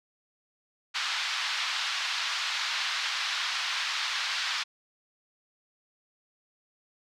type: band-pass noise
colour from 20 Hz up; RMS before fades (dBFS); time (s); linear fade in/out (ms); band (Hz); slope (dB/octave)
white; -31; 0.94-4.64; 20; 1000 to 4600; 24
effects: none